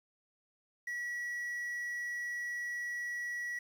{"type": "tone with quantisation", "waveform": "triangle", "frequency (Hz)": 1932, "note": "B6", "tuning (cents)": -39, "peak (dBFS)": -34, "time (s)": [0.87, 3.59], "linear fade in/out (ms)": 5, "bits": 10, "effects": []}